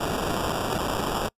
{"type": "noise with sample-and-hold", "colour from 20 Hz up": "white", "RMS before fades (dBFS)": -27, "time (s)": [0, 1.29], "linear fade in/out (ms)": 10, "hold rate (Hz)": 2100, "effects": ["noise-tail reverb RT60 0.1 s tail -26 dB re dry", "resampled to 32000 Hz"]}